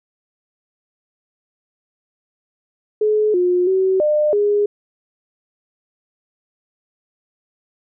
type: tone with pitch steps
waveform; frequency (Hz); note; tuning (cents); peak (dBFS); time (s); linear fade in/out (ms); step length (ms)
sine; 426.4 / 358.2 / 378.7 / 602 / 412.3; G#4 / F4 / F#4 / D5 / G#4; +46 / +44 / +40 / +43 / -13; -13; 3.01-4.66; 5; 330
effects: none